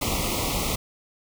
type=band-stop noise; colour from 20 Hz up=pink; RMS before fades=-26 dBFS; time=0.01-0.76 s; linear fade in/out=10 ms; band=1300 to 2000 Hz; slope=96 dB/octave; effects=none